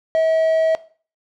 triangle tone with quantisation, 643 Hz, E5, 43 cents flat, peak -12 dBFS, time 0.15-0.75 s, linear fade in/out 0 ms, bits 6, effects noise-tail reverb RT60 0.4 s tail -17 dB re dry + low-pass 6000 Hz 12 dB/octave

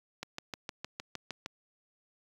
click train, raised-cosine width 0.2 ms, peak -20 dBFS, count 9, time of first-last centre 0.23-1.461 s, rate 6.5 Hz, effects high-pass 60 Hz 12 dB/octave + 9-bit

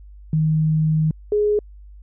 sine tone pair in turn, 156.5 / 417.8 Hz, D#3 / G#4, +10 / +10 cents, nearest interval octave + perfect fourth, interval 1700 cents, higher second, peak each -15 dBFS, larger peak neither, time 0.33-1.11 / 1.32-1.59 s, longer first, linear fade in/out 2 ms, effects added 50 Hz sine -39 dBFS peak until 2.02 s

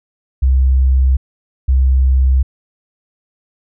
sine tone pair in turn, 65.41 / 65.41 Hz, C2 / C2, 0 / 0 cents, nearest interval unison, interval 0 cents, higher neither, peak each -8 dBFS, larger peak neither, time 0.42-1.17 / 1.68-2.43 s, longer neither, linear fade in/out 10 ms, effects none

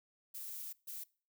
violet noise bursts at uneven times, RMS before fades -45 dBFS, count 2, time 0.34-0.73 / 0.87-1.04 s, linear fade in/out 10 ms, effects noise-tail reverb RT60 0.4 s tail -23 dB re dry

